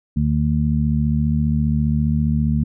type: harmonic tone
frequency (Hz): 74.9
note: D2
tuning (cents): +35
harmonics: 1 / 2 / 3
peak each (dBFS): -21 / -19 / -20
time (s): 0.16-2.64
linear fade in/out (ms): 10
effects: none